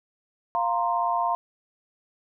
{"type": "chord", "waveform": "sine", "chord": "F suspended fourth", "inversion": "none", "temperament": "equal with one note detuned", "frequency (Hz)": [698.5, 929.6, 1046.5], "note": ["F5", "Bb5", "C6"], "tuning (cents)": [0, -5, 0], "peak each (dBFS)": [-26, -26, -27], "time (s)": [0.55, 1.35], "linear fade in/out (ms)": 0, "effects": []}